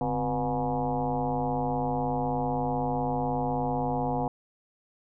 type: tone with frequency modulation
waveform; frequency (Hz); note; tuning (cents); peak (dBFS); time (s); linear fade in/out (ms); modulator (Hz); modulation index
sine; 490.4; B4; -12; -25; 0.01-4.28; 2; 116; 3.5
effects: none